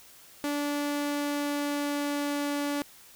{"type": "tone with pitch glide", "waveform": "sawtooth", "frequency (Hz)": [290, 288], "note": ["D4", "D4"], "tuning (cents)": [-22, -34], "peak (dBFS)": -24, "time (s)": [0.44, 2.82], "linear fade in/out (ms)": 0, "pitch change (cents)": -12, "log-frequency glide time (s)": [0.88, 2.63], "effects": ["white hiss -53 dBFS RMS until 3.15 s"]}